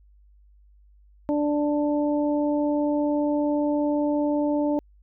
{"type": "harmonic tone", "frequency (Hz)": 294.2, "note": "D4", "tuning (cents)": 3, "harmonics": [1, 2, 3], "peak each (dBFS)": [-22, -26, -33], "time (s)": [1.29, 4.79], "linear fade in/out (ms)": 0, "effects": ["added 50 Hz sine -52 dBFS peak until 5.02 s"]}